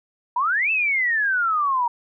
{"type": "exponential two-way sweep", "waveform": "sine", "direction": "up then down", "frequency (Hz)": [932.3, 2674, 932.3], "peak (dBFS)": -18, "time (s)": [0.36, 1.88], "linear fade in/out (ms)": 5, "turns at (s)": 0.71, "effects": []}